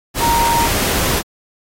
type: tone in noise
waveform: sine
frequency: 932.3 Hz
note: A#5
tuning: in tune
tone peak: -13 dBFS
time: 0.19-0.69 s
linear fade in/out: 50 ms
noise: pink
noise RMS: -18 dBFS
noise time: 0.14-1.23 s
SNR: +2 dB
effects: AAC 48 kbps